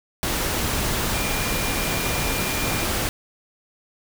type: tone in noise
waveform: sine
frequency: 2400 Hz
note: D7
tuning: 37 cents sharp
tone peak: -32 dBFS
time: 1.14-2.85 s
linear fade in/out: 0 ms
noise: pink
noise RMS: -24 dBFS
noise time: 0.23-3.09 s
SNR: -11 dB
effects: none